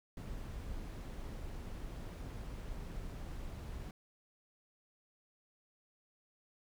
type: noise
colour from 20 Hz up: brown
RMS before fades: -44 dBFS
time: 0.17-3.91 s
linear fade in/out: 2 ms
effects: none